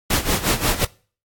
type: noise with tremolo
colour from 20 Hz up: pink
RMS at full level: -17 dBFS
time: 0.1-0.85 s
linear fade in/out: 5 ms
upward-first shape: sine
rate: 5.6 Hz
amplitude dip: 80%
effects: noise-tail reverb RT60 0.4 s tail -22 dB re dry + AAC 64 kbps